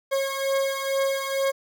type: beating tone pair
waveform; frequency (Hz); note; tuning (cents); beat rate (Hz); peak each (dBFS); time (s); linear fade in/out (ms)
40% pulse; 543 / 545.2; C#5 / C#5; -36 / -29; 2.2; -24 / -27; 0.11-1.52; 20
effects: none